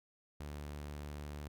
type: tone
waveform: sawtooth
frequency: 73.42 Hz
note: D2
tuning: in tune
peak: -39 dBFS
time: 0.4-1.48 s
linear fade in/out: 5 ms
effects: none